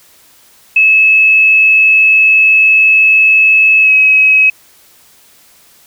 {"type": "tone with pitch glide", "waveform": "sine", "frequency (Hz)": [2594, 2554], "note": ["E7", "D#7"], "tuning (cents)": [-28, 45], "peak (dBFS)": -4, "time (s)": [0.76, 4.5], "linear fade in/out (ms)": 5, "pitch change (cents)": -27, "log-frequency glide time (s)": [3.81, 3.91], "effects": ["white hiss -45 dBFS RMS until 5.86 s"]}